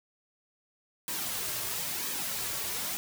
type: noise with flanger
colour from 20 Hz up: white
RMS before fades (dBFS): -34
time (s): 1.08-2.97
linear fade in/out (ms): 0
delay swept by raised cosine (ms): 1.4 to 4.1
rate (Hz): 1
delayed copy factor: -0.55
effects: none